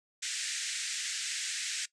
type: band-pass noise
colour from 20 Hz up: white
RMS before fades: -36 dBFS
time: 0.22-1.86 s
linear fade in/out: 10 ms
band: 1600 to 8400 Hz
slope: 48 dB/octave
effects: noise-tail reverb RT60 0.1 s tail -19 dB re dry

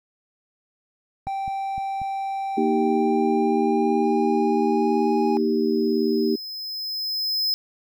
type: clicks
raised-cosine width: 5 ms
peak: -26 dBFS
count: 4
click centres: 1.27 / 1.479 / 1.78 / 2.017 s
type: tone with pitch glide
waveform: triangle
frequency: 781 to 825.5 Hz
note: G5 to G#5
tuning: -7 to -11 cents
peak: -23 dBFS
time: 1.27-5.37 s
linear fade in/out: 0 ms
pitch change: +96 cents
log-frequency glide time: 2.66-5.01 s
type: chord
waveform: sine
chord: Eb major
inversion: second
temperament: equal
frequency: 233.1 / 311.1 / 392 Hz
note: Bb3 / Eb4 / G4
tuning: 0 / 0 / 0 cents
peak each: -23 / -24 / -22 dBFS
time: 2.57-6.36 s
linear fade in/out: 10 ms
type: tone with exponential growth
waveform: square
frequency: 5100 Hz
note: D#8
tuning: 42 cents sharp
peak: -20 dBFS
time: 4.04-7.54 s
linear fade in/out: 0 ms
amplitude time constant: 760 ms
effects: none

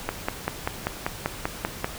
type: click train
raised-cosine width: 0.5 ms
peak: -9 dBFS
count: 10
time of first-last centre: 0.09-1.844 s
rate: 5.13 Hz
effects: pink hiss -38 dBFS RMS until 1.98 s

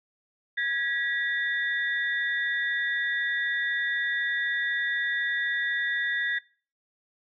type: tone cluster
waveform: sine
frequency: 1656 / 1932 / 3585 Hz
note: G#6 / B6 / A7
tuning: -5 / -39 / +32 cents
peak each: -29 / -28 / -37 dBFS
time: 0.57-6.39 s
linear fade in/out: 10 ms
effects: noise-tail reverb RT60 0.4 s tail -19 dB re dry

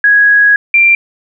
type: tone pair in turn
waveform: sine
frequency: 1661 / 2368 Hz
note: G#6 / D7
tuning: 0 / +14 cents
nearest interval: tritone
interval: 614 cents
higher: second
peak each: -4 dBFS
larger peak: neither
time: 0.04-0.56 / 0.74-0.95 s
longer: first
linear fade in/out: 2 ms
effects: none

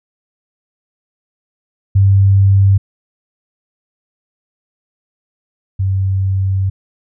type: tone pair in turn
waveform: sine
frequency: 98 / 95.98 Hz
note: G2 / G2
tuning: 0 / -36 cents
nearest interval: unison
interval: 36 cents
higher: first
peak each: -6 / -12 dBFS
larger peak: first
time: 1.95-2.78 / 5.79-6.7 s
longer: second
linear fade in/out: 10 ms
effects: none

